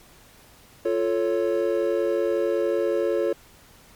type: chord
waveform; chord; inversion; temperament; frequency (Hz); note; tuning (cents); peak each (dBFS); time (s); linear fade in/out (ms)
triangle; F augmented; none; equal; 349.2 / 440 / 554.4; F4 / A4 / C#5; 0 / 0 / 0; -23; 0.85-3.33; 5
effects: pink hiss -52 dBFS RMS until 3.95 s + MP3 96 kbps